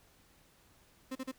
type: tone bursts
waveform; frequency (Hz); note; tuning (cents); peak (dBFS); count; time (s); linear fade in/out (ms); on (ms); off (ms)
35% pulse; 261.6; C4; 0; -35; 3; 1.11-1.317; 10; 45; 36
effects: pink hiss -65 dBFS RMS until 1.38 s